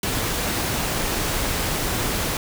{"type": "noise", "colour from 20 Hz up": "pink", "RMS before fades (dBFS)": -24, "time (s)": [0.03, 2.37], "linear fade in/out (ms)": 2, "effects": []}